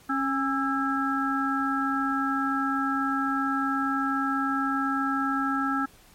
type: harmonic tone with a mistuned harmonic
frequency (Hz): 272.8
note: C#4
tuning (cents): -28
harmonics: 1 / 3 / 5 / 6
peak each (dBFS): -27 / -33 / -27 / -33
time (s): 0.09-5.86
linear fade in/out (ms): 10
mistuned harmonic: 5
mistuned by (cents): -46
effects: pink hiss -55 dBFS RMS until 6.14 s + MP3 64 kbps